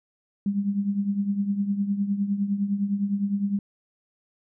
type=tone with tremolo; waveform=sine; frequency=200.7 Hz; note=G3; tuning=41 cents sharp; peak=-19 dBFS; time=0.46-3.59 s; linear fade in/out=2 ms; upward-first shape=triangle; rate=9.8 Hz; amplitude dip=75%; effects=none